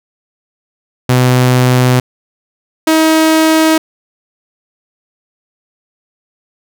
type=tone pair in turn; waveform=sawtooth; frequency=126.2 / 318 Hz; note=B2 / D#4; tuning=+38 / +38 cents; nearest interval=octave + major third; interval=1600 cents; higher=second; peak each=-3 dBFS; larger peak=neither; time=1.09-2 / 2.87-3.78 s; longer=neither; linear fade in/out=5 ms; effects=none